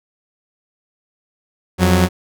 sawtooth tone pair together, 87.31 / 184.31 Hz, F2 / F#3, 0 / -6 cents, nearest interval octave + minor second, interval 1294 cents, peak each -10 dBFS, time 1.78-2.09 s, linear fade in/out 50 ms, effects none

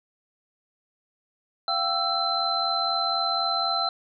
sine tone cluster, 689 / 773 / 1328 / 4068 Hz, F5 / G5 / E6 / C8, -24 / -24 / +12 / -50 cents, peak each -30 / -30 / -28 / -26 dBFS, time 1.68-3.89 s, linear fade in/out 2 ms, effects none

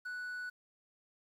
triangle tone with quantisation, 1480 Hz, F#6, in tune, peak -37 dBFS, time 0.05-0.5 s, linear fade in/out 10 ms, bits 11, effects none

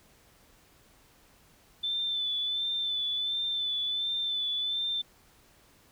sine tone with vibrato, 3520 Hz, A7, in tune, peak -28 dBFS, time 1.83-5.02 s, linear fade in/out 10 ms, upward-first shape sine, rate 1.4 Hz, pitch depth 34 cents each way, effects pink hiss -61 dBFS RMS until 5.91 s

